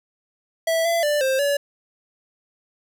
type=tone with pitch steps; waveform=square; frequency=656 / 674 / 590 / 528 / 570 Hz; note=E5 / E5 / D5 / C5 / C#5; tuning=-9 / +38 / +8 / +16 / +48 cents; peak=-19 dBFS; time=0.67-1.57 s; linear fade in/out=5 ms; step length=180 ms; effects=none